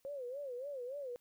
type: tone with vibrato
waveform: sine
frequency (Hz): 530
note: C5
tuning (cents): +22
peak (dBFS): -40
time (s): 0.05-1.16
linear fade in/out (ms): 0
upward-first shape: sine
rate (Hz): 3.5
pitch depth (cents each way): 160
effects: white hiss -75 dBFS RMS until 1.2 s